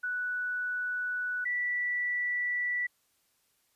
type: tone pair in turn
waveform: sine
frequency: 1480 / 1960.3 Hz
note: F#6 / B6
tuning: 0 / -13 cents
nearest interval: perfect fourth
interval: 487 cents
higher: second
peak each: -30 / -28 dBFS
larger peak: second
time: 0.03-1.45 / 1.45-2.87 s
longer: neither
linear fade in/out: 10 ms
effects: white hiss -72 dBFS RMS until 3.75 s + resampled to 32000 Hz